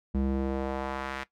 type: tone with band-pass filter sweep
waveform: square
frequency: 66.9 Hz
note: C2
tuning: 39 cents sharp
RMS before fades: -31 dBFS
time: 0.14-1.24 s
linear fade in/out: 10 ms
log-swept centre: 190 to 1900 Hz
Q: 1.1
effects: noise-tail reverb RT60 0.1 s tail -17 dB re dry